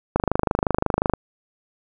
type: click train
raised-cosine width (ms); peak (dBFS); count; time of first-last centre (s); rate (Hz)
1; -4; 26; 0.16-1.137; 25.6
effects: none